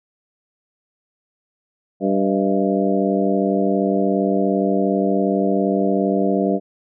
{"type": "harmonic tone with a mistuned harmonic", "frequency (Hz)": 97.3, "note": "G2", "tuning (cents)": -12, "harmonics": [2, 3, 4, 5, 6, 7], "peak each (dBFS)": [-20, -22, -23, -24, -25, -25], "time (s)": [2, 6.6], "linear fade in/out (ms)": 50, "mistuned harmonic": 6, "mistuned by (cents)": 72, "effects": []}